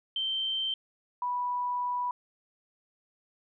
sine tone pair in turn, 3121 / 983.1 Hz, G7 / B5, -8 / -8 cents, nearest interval octave + minor sixth, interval 2000 cents, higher first, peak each -28 dBFS, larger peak neither, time 0.16-0.74 / 1.22-2.11 s, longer second, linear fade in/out 2 ms, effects none

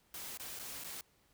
white noise with dropouts, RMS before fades -45 dBFS, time 0.14-1.01 s, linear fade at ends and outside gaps 2 ms, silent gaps 0.374-0.397 / 0.591-0.595 / 0.839-0.843 s, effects pink hiss -71 dBFS RMS until 1.33 s

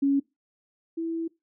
sine tone pair in turn, 278 / 329.6 Hz, C#4 / E4, +5 / 0 cents, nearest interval minor third, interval 295 cents, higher second, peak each -19 / -27 dBFS, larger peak first, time 0.02-0.2 / 0.97-1.28 s, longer second, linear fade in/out 10 ms, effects noise-tail reverb RT60 0.2 s tail -21 dB re dry

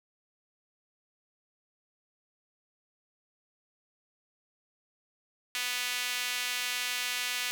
sawtooth tone with high-pass filter, 247.2 Hz, B3, 2 cents sharp, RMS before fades -33 dBFS, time 5.55-7.51 s, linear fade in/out 0 ms, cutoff 2400 Hz, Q 1.3, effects none

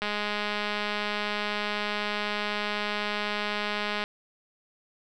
click train, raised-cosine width 0.3 ms, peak -14 dBFS, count 837, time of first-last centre 0.02-4.039 s, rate 208 Hz, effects none

